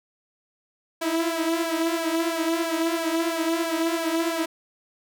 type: tone with flanger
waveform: sawtooth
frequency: 329.6 Hz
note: E4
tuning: in tune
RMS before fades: -25 dBFS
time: 1.01-4.46 s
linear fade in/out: 10 ms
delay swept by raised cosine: 1.2 to 6.4 ms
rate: 3 Hz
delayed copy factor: +0.65
effects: none